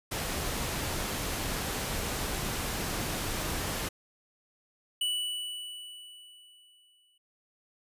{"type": "noise", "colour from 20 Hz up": "pink", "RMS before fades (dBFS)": -33, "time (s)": [0.11, 3.89], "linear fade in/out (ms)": 10}
{"type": "tone with exponential decay", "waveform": "square", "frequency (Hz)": 2960, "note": "F#7", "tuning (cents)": 0, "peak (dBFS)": -27, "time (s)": [5.01, 7.18], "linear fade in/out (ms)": 5, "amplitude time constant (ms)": 470}
{"effects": ["resampled to 32000 Hz"]}